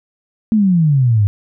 sine exponential sweep, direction down, 226 to 98 Hz, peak -9 dBFS, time 0.52-1.27 s, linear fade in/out 0 ms, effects none

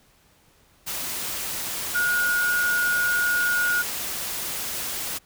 sine tone in noise, 1443 Hz, F#6, 44 cents flat, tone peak -20 dBFS, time 1.94-3.83 s, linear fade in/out 20 ms, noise white, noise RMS -30 dBFS, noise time 0.86-5.19 s, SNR +7 dB, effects pink hiss -59 dBFS RMS until 5.25 s

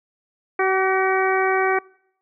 harmonic tone with a mistuned harmonic, 379.3 Hz, F#4, 43 cents sharp, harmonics 1 / 2 / 3 / 4 / 5 / 6, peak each -20 / -23 / -25 / -26 / -27 / -28 dBFS, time 0.59-1.79 s, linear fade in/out 5 ms, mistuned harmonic 3, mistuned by +21 cents, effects noise-tail reverb RT60 0.7 s tail -25 dB re dry

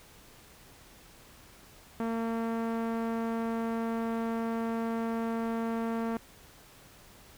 sawtooth tone with low-pass filter, 228.1 Hz, A#3, 37 cents flat, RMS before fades -32 dBFS, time 2-6.17 s, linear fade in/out 0 ms, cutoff 1400 Hz, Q 0.89, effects pink hiss -55 dBFS RMS until 7.37 s

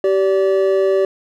triangle tone pair together, 386.3 / 578 Hz, G4 / D5, -25 / -28 cents, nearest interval perfect fifth, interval 697 cents, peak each -12 / -15 dBFS, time 0.04-1.05 s, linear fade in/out 2 ms, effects none

